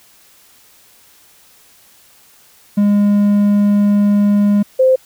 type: tone pair in turn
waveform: triangle / sine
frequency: 204.6 / 519.9 Hz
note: G#3 / C5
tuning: -26 / -11 cents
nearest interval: octave + major third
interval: 1615 cents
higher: second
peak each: -7 dBFS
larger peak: neither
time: 2.77-4.63 / 4.79-4.96 s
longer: first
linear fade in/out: 10 ms
effects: white hiss -48 dBFS RMS until 5.05 s